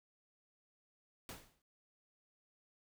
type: noise with exponential decay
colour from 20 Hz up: pink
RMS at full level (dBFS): -45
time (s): 1.29-1.62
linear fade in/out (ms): 1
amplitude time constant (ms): 70
effects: none